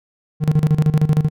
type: tone with tremolo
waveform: triangle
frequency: 153 Hz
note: D#3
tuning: 29 cents flat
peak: -8 dBFS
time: 0.4-1.3 s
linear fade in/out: 50 ms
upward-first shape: square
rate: 13 Hz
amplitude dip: 80%
effects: none